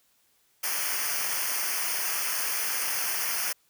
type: noise with comb filter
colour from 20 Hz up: white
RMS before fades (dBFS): -29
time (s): 0.63-3.53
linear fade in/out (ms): 10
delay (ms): 0.26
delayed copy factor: -0.95
effects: white hiss -67 dBFS RMS until 3.69 s